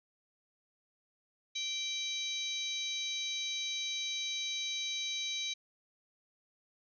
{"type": "harmonic tone", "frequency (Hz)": 780, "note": "G5", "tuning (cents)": -9, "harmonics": [3, 4, 5, 6, 7, 8], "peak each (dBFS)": [-42, -45, -36, -50, -51, -43], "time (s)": [1.55, 5.54], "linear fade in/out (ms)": 10, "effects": []}